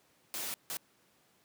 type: noise bursts at uneven times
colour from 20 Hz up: white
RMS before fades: -38 dBFS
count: 2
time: 0.34-0.54 / 0.7-0.77 s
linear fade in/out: 0 ms
effects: pink hiss -68 dBFS RMS until 1.44 s + high-pass 150 Hz 12 dB/octave